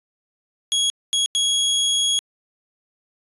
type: tone bursts at uneven times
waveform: sawtooth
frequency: 3322 Hz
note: G#7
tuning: in tune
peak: -14 dBFS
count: 3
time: 0.72-0.9 / 1.13-1.26 / 1.35-2.19 s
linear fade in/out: 0 ms
effects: resampled to 24000 Hz